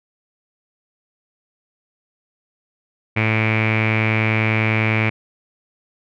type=tone with low-pass filter; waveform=sawtooth; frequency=110 Hz; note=A2; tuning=in tune; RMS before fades=-18 dBFS; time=3.16-5.1 s; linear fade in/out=10 ms; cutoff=2300 Hz; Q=9.7; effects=none